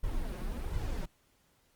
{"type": "noise with flanger", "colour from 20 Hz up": "brown", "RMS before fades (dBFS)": -34, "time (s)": [0.03, 1.06], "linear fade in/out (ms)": 10, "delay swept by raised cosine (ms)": [2, 5.6], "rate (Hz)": 1.4, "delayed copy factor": 0.8, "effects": ["pink hiss -70 dBFS RMS until 1.75 s", "Opus 32 kbps"]}